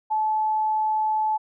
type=tone; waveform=sine; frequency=865 Hz; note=A5; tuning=30 cents flat; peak=-20 dBFS; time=0.1-1.38 s; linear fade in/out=20 ms; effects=none